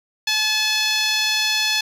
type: tone with band-pass filter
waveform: 10% pulse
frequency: 861 Hz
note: A5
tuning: 38 cents flat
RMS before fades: -20 dBFS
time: 0.27-1.81 s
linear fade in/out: 5 ms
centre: 4300 Hz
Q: 0.75
effects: resampled to 32000 Hz + 8-bit